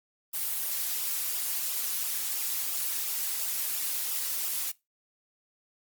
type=noise with flanger; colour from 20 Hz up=blue; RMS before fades=-31 dBFS; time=0.33-4.72 s; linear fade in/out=20 ms; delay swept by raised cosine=0.47 to 5.07 ms; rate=2.9 Hz; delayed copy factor=-0.55; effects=noise-tail reverb RT60 0.2 s tail -20 dB re dry + Opus 32 kbps